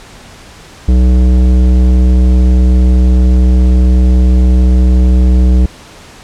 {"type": "tone with tanh clipping", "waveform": "sine", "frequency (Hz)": 62.4, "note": "B1", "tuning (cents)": 19, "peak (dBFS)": -6, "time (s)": [0.88, 5.66], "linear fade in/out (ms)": 5, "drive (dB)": 14, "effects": ["pink hiss -35 dBFS RMS until 6.23 s", "low-pass 8000 Hz 12 dB/octave"]}